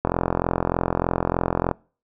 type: click train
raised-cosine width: 1 ms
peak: -6 dBFS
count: 73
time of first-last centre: 0.05-1.713 s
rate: 43.3 Hz
effects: noise-tail reverb RT60 0.4 s tail -25 dB re dry